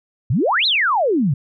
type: exponential two-way sweep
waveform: sine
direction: up then down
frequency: 101.1 to 4258 to 124.6 Hz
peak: -14 dBFS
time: 0.3-1.34 s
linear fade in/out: 5 ms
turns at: 0.66 s
effects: none